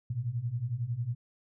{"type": "beating tone pair", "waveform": "sine", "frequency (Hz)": [112.9, 123.9], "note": ["A2", "B2"], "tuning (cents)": [45, 6], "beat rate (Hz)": 11, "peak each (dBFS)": [-35, -32], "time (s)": [0.1, 1.15], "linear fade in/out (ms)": 5, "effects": []}